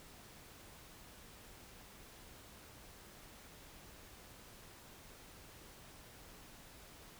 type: silence
effects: pink hiss -57 dBFS RMS until 7.19 s